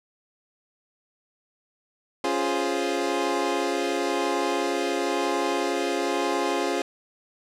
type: chord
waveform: 25% pulse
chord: Db major seventh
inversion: none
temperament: equal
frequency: 277.2 / 349.2 / 415.3 / 523.3 Hz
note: Db4 / F4 / Ab4 / C5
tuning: 0 / 0 / 0 / 0 cents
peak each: -26 / -24 / -25 / -28 dBFS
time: 2.24-6.82 s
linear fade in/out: 2 ms
effects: low-pass 8000 Hz 12 dB/octave